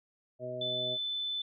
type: harmonic tone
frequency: 125.3 Hz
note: B2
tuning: 25 cents sharp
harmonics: 1 / 2 / 3 / 4 / 5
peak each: -45 / -48 / -44 / -48 / -37 dBFS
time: 0.39-0.98 s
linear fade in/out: 50 ms
type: tone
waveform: sine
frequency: 3514 Hz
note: A7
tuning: 3 cents flat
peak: -32 dBFS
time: 0.61-1.42 s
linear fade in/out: 5 ms
effects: none